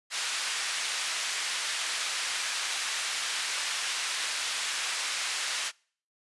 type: band-pass noise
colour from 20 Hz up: pink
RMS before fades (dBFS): -32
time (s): 0.1-5.72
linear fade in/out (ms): 50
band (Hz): 1700 to 8400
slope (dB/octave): 12
effects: noise-tail reverb RT60 0.5 s tail -26 dB re dry + resampled to 24000 Hz